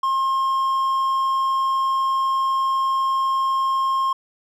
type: tone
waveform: triangle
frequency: 1068 Hz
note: C6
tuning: 35 cents sharp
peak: -16 dBFS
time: 0.03-4.13 s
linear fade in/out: 5 ms
effects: none